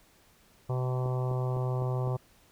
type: harmonic tone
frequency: 127.3 Hz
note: C3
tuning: 47 cents flat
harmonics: 1 / 3 / 4 / 5 / 6 / 7 / 8 / 9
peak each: -28 / -38 / -40 / -42 / -44 / -45 / -46 / -47 dBFS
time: 0.69-2.17 s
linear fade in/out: 10 ms
type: click train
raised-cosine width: 2 ms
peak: -27 dBFS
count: 5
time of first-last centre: 1.06-2.075 s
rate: 3.94 Hz
effects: pink hiss -62 dBFS RMS until 2.51 s